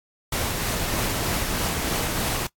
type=noise with tremolo; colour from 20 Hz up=pink; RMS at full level=-25 dBFS; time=0.32-2.47 s; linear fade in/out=5 ms; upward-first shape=triangle; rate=3.2 Hz; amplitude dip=25%; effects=noise-tail reverb RT60 0.1 s tail -22 dB re dry + AAC 64 kbps